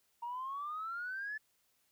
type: exponential sweep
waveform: sine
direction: up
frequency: 932.3 to 1752 Hz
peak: -37 dBFS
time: 0.22-1.38 s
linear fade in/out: 10 ms
effects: tanh soft clip ceiling -33 dBFS + white hiss -75 dBFS RMS until 1.91 s